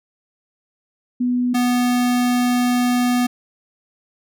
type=tone pair in turn; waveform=sine / square; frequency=246.9 / 246 Hz; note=B3 / B3; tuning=0 / -7 cents; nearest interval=unison; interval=7 cents; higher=first; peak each=-16 dBFS; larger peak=neither; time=1.2-1.54 / 1.54-3.27 s; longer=second; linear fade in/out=10 ms; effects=none